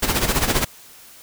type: noise with tremolo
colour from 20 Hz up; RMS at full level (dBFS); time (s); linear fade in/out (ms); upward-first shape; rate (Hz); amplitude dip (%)
pink; -17; 0.02-0.65; 10; sine; 15; 70
effects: white hiss -45 dBFS RMS until 1.22 s